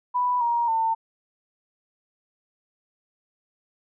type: tone with pitch steps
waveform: sine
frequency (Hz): 987.8 / 943.2 / 900.6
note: B5 / A#5 / A5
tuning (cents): 0 / +20 / +40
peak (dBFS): -20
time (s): 0.14-0.95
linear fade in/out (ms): 20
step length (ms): 270
effects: none